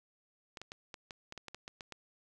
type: clicks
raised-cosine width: 0.2 ms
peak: -27 dBFS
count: 12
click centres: 0.572 / 0.616 / 0.719 / 0.942 / 1.108 / 1.324 / 1.377 / 1.483 / 1.546 / 1.679 / 1.808 / 1.923 s
effects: none